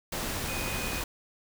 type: tone in noise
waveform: sine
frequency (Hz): 2489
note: D#7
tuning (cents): 0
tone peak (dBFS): -38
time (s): 0.48-1.01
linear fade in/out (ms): 5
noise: pink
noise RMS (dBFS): -33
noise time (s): 0.12-1.04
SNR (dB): -8
effects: none